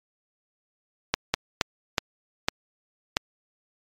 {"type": "slowing click train", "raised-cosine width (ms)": 0.2, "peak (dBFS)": -3, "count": 6, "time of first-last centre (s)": [1.14, 3.169], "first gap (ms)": 200, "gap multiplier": 1.36, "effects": ["MP3 96 kbps"]}